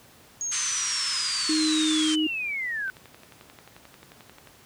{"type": "linear sweep", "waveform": "sine", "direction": "down", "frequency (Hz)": [6645, 1493], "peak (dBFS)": -27, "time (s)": [0.41, 2.9], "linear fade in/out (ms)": 0}
{"type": "band-pass noise", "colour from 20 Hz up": "white", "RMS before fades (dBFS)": -31, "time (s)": [0.51, 2.16], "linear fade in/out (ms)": 20, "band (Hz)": [1000, 9200], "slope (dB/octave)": 96}
{"type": "tone", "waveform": "sine", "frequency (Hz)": 311.1, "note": "D#4", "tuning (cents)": 0, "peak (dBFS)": -22, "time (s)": [1.49, 2.27], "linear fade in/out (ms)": 5}
{"type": "click train", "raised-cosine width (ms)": 0.3, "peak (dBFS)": -30, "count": 19, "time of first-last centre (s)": [2.88, 4.473], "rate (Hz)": 11.3}
{"effects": ["pink hiss -53 dBFS RMS until 4.65 s", "high-pass 80 Hz 12 dB/octave"]}